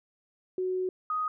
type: tone pair in turn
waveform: sine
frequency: 370 / 1248.8 Hz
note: F#4 / D#6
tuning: 0 / +6 cents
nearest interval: octave + major sixth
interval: 2106 cents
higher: second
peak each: -27 dBFS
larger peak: neither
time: 0.58-0.89 / 1.1-1.28 s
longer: first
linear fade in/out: 2 ms
effects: none